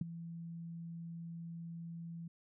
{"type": "tone with ADSR envelope", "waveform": "sine", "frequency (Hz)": 167.6, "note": "E3", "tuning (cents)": 29, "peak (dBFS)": -29, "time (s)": [0.01, 2.28], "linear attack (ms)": 4, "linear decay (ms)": 14, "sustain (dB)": -14, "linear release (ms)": 6, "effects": []}